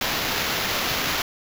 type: noise with sample-and-hold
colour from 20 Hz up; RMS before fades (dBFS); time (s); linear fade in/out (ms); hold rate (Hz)
white; -25; 0.01-1.22; 2; 8820
effects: none